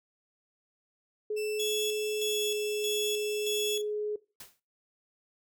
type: tone with pitch glide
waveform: sine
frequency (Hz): 424.8 to 420.6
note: G#4 to G#4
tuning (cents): +39 to +22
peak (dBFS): -29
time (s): 1.3-4.16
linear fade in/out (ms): 5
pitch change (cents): -17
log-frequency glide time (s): 2.27-2.4
type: tone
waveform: sawtooth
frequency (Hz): 2655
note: E7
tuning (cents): +12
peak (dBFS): -35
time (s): 1.36-3.78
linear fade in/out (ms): 20
type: tone with tremolo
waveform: sawtooth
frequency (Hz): 3373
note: G#7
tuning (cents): +26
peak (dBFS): -28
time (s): 1.59-3.82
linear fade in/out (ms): 10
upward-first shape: square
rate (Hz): 1.6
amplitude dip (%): 65
type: noise with exponential decay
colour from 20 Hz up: white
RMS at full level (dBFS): -42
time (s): 4.4-4.6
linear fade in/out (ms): 5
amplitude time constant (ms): 43
effects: noise-tail reverb RT60 0.3 s tail -20 dB re dry